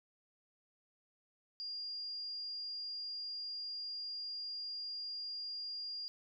sine tone, 4815 Hz, D8, 42 cents sharp, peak -40 dBFS, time 1.6-6.08 s, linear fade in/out 0 ms, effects none

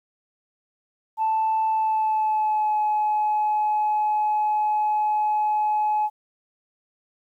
sine tone with pitch glide, 880 to 849 Hz, A5 to G#5, 0 to +38 cents, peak -18 dBFS, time 1.17-6.1 s, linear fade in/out 50 ms, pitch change -62 cents, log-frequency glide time 1.67-2.8 s, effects tanh soft clip ceiling -16 dBFS + 10-bit

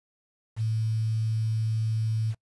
sine tone with quantisation, 110.8 Hz, A2, 13 cents sharp, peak -24 dBFS, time 0.56-2.35 s, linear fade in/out 50 ms, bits 8, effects noise-tail reverb RT60 0.1 s tail -25 dB re dry + resampled to 24000 Hz

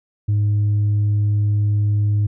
sine tone with tanh clipping, 103.83 Hz, G#2, in tune, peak -15 dBFS, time 0.28-2.27 s, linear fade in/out 10 ms, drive 1 dB, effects none

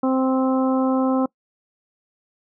harmonic tone, 261.6 Hz, C4, in tune, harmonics 1 / 2 / 3 / 4 / 5, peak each -18 / -24 / -28 / -30 / -32 dBFS, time 0.03-1.26 s, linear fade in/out 5 ms, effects noise-tail reverb RT60 0.1 s tail -24 dB re dry

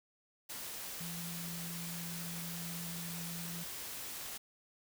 sine tone in noise, 170 Hz, F3, 46 cents flat, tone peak -43 dBFS, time 1-3.64 s, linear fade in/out 10 ms, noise white, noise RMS -44 dBFS, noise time 0.49-4.38 s, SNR -2 dB, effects none

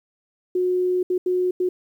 sine tone bursts at uneven times, 363.8 Hz, F#4, 29 cents flat, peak -18 dBFS, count 4, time 0.55-1.03 / 1.1-1.18 / 1.26-1.51 / 1.6-1.69 s, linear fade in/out 5 ms, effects 9-bit

